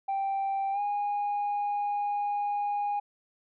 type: tone with pitch glide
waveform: sine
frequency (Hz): 784 to 820.1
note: G5 to G#5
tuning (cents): 0 to -22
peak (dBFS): -25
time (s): 0.08-3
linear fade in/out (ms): 10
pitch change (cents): +78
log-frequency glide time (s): 0.72-0.8
effects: tanh soft clip ceiling -25 dBFS